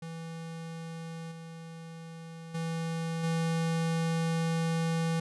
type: tone with level steps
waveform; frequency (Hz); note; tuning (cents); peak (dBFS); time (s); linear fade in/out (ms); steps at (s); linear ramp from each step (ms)
square; 164.4; E3; -4; -39 / -43 / -32 / -28; 0.02-5.2; 5; 1.31 / 2.54 / 3.23; 10
effects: resampled to 24000 Hz